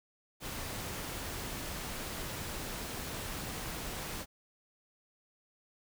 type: noise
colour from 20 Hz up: pink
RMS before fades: -40 dBFS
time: 0.4-4.26 s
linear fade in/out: 50 ms
effects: none